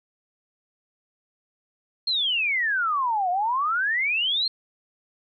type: exponential two-way sweep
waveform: sine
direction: down then up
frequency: 4287 to 698.5 to 4287 Hz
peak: -21 dBFS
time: 2.07-4.48 s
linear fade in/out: 5 ms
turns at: 3.3 s
effects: none